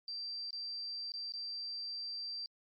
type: tone with dropouts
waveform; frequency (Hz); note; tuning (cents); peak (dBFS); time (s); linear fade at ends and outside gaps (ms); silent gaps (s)
sine; 4697; D8; -1; -39; 0.08-2.46; 1; 0.507-0.529 / 1.12-1.138 / 1.322-1.337
effects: Opus 48 kbps